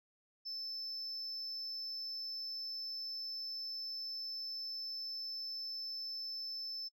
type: tone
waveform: sine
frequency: 5274 Hz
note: E8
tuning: in tune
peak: -38 dBFS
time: 0.45-6.89 s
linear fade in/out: 20 ms
effects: noise-tail reverb RT60 0.1 s tail -25 dB re dry + tanh soft clip ceiling -38 dBFS